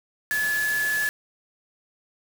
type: tone in noise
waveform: sine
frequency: 1716 Hz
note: A6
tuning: 44 cents flat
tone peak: -22 dBFS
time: 0.31-1.09 s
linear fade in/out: 0 ms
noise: white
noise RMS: -33 dBFS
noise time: 0.31-1.09 s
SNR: +8 dB
effects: none